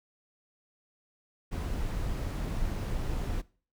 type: noise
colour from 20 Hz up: brown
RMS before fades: -32 dBFS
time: 1.51-3.42 s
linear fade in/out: 20 ms
effects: noise-tail reverb RT60 0.4 s tail -21 dB re dry